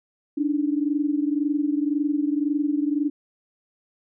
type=tone pair together; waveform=sine; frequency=287.6 / 309.5 Hz; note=D4 / D#4; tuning=-36 / -9 cents; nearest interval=minor second; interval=127 cents; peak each=-22 / -25 dBFS; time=0.37-3.1 s; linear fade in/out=10 ms; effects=none